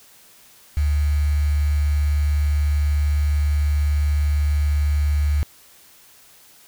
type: tone with quantisation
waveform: sine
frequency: 73.42 Hz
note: D2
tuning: in tune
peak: -16 dBFS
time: 0.77-5.43 s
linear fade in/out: 0 ms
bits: 6
effects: white hiss -50 dBFS RMS until 6.67 s